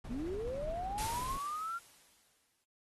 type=noise with tremolo; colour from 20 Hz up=brown; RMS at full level=-43 dBFS; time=0.04-1.38 s; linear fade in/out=5 ms; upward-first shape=sine; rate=14 Hz; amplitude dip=25%
type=linear sweep; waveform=sine; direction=up; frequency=220 to 1396.9 Hz; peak=-36 dBFS; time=0.09-1.79 s; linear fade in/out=20 ms
type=noise with exponential decay; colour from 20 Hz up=white; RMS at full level=-39 dBFS; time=0.98-2.64 s; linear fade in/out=1 ms; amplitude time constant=360 ms
effects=AAC 32 kbps